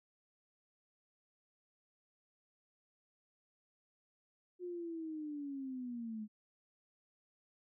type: linear sweep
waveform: sine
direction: down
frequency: 361.6 to 209.7 Hz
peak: -40 dBFS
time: 4.59-6.28 s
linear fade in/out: 50 ms
effects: none